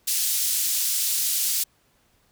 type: band-pass noise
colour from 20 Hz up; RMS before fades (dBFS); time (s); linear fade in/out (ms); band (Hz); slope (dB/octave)
white; -24; 0.07-1.64; 10; 4200 to 16000; 12
effects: pink hiss -64 dBFS RMS until 2.31 s